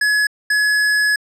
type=tone bursts at uneven times; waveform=square; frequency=1694 Hz; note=G#6; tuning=34 cents sharp; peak=-14 dBFS; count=2; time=0.01-0.27 / 0.5-1.16 s; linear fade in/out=5 ms; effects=low-pass 9000 Hz 12 dB/octave